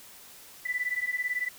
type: beating tone pair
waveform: sine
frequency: 1975.5 / 1993.5 Hz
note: B6 / B6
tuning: 0 / +16 cents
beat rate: 18 Hz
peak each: -31 dBFS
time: 0.65-1.49 s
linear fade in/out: 10 ms
effects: white hiss -50 dBFS RMS until 1.58 s